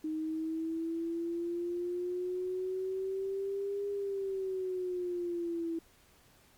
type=exponential two-way sweep; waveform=sine; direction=up then down; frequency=311.1 to 404.7 to 328.8 Hz; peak=-32 dBFS; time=0.04-5.79 s; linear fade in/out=5 ms; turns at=3.89 s; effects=pink hiss -63 dBFS RMS until 6.57 s + MP3 96 kbps